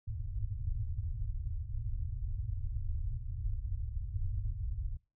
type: low-pass noise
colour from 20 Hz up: pink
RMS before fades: -36 dBFS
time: 0.07-4.97 s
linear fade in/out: 5 ms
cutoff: 120 Hz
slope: 96 dB/octave
effects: noise-tail reverb RT60 0.3 s tail -23 dB re dry